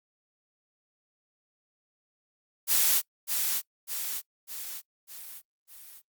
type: noise with echo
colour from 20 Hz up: blue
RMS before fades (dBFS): -23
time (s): 2.67-3.02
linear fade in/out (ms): 50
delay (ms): 600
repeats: 5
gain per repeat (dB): -5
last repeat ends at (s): 6.02
effects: noise-tail reverb RT60 0.1 s tail -23 dB re dry + Opus 48 kbps